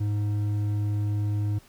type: tone with hard clipping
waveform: triangle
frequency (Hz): 103.83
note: G#2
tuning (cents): 0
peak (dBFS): -25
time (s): 0-1.59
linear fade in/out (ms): 10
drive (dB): 9
effects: pink hiss -56 dBFS RMS until 1.68 s